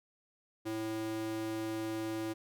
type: tone with high-pass filter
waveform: square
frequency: 110.1 Hz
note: A2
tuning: 2 cents sharp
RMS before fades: -37 dBFS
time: 0.65-2.34 s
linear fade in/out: 20 ms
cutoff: 260 Hz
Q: 4.7
effects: none